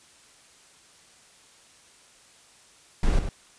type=noise with echo; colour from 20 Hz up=brown; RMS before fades=-21 dBFS; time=3.03-3.19 s; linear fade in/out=2 ms; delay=100 ms; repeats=1; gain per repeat=-7 dB; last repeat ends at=3.29 s; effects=white hiss -55 dBFS RMS until 3.58 s + resampled to 22050 Hz